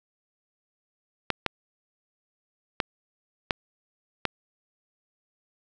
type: clicks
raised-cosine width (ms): 0.3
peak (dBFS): -7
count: 5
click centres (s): 1.303 / 1.463 / 2.802 / 3.508 / 4.253
effects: none